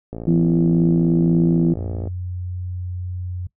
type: click train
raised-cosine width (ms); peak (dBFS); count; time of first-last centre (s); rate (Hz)
2; -17; 111; 0.13-2.073; 56.6
type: harmonic tone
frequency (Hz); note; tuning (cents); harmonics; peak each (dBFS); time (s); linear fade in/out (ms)
84; E2; +33; 2 / 3 / 4; -15 / -21 / -20; 0.27-1.74; 10
type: tone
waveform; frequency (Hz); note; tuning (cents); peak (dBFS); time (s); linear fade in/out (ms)
sine; 90.2; F#2; -44; -25; 1.77-3.47; 5
effects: noise-tail reverb RT60 0.1 s tail -19 dB re dry